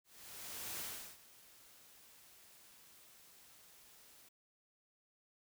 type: noise with ADSR envelope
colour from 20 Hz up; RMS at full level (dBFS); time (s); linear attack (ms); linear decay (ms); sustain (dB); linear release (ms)
white; -43; 0.04-4.29; 760; 370; -19; 9
effects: none